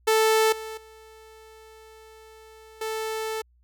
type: tone with level steps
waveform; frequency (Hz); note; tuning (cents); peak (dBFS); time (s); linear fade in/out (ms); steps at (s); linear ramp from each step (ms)
sawtooth; 440; A4; 0; -14 / -30 / -43 / -24; 0.07-3.42; 10; 0.52 / 0.77 / 2.81; 5
effects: added 60 Hz sine -58 dBFS peak until 3.63 s